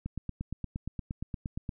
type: click train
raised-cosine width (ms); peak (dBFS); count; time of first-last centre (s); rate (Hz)
5; -22; 15; 0.06-1.692; 8.58
effects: none